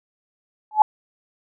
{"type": "tone with exponential growth", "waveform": "sine", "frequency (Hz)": 856, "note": "A5", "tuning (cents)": -48, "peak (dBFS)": -4, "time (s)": [0.71, 0.82], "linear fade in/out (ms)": 2, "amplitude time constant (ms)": 22, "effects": []}